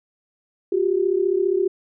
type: tone pair together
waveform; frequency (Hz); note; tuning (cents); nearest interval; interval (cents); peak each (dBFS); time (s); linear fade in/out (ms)
sine; 359.4 / 394.3; F4 / G4; +50 / +10; major second; 160; -20; 0.72-1.68; 5
effects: none